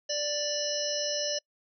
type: harmonic tone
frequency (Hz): 587.3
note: D5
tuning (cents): 0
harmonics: 1 / 3 / 5 / 7 / 9 / 10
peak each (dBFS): -32 / -43 / -38 / -41 / -33 / -36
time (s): 0.09-1.39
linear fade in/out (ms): 10
effects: noise-tail reverb RT60 0.1 s tail -26 dB re dry